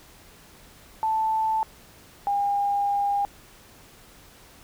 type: tone pair in turn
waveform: sine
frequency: 880 / 807.2 Hz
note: A5 / G#5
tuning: 0 / -49 cents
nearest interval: minor second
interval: 149 cents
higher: first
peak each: -21 dBFS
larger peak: neither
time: 1.03-1.63 / 2.27-3.25 s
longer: second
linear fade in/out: 0 ms
effects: pink hiss -51 dBFS RMS until 4.63 s